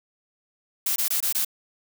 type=noise bursts; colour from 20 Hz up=blue; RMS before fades=-24 dBFS; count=5; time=0.86-1.448 s; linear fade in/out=5 ms; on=100 ms; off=22 ms; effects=none